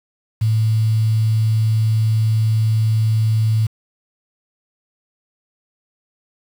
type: tone with quantisation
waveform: sine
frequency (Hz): 110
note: A2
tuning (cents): 0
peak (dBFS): -13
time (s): 0.41-3.67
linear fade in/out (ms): 10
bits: 6
effects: none